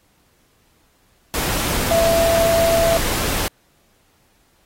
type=tone in noise; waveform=sine; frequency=667 Hz; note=E5; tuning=20 cents sharp; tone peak=-14 dBFS; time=1.91-2.97 s; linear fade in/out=0 ms; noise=pink; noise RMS=-22 dBFS; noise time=1.34-3.48 s; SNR=+5 dB; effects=pink hiss -60 dBFS RMS until 4.65 s + AAC 48 kbps